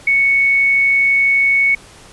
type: tone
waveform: sine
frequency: 2217 Hz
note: C#7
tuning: in tune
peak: -10 dBFS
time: 0.07-1.75 s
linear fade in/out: 5 ms
effects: pink hiss -41 dBFS RMS until 2.12 s + resampled to 24000 Hz